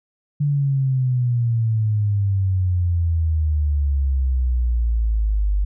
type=exponential sweep; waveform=sine; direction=down; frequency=146.83 to 48.74 Hz; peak=-16 dBFS; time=0.4-5.65 s; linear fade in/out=10 ms; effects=none